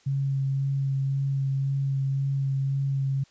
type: tone with vibrato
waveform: sine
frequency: 136.7 Hz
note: C#3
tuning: 24 cents flat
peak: -23 dBFS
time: 0.06-3.24 s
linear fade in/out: 10 ms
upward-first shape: sine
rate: 1.9 Hz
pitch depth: 13 cents each way
effects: white hiss -60 dBFS RMS until 3.3 s + resampled to 16000 Hz